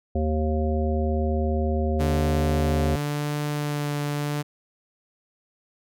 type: harmonic tone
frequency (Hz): 77.4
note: D#2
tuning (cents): -9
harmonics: 1 / 3 / 5 / 7 / 9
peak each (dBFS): -23 / -28 / -30 / -31 / -33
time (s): 0.15-2.96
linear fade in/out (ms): 5
type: tone with vibrato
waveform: sawtooth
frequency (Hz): 146.83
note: D3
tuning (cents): 0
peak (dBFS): -21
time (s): 1.99-4.43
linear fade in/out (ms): 20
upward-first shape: sine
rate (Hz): 0.86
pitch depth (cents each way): 12
effects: none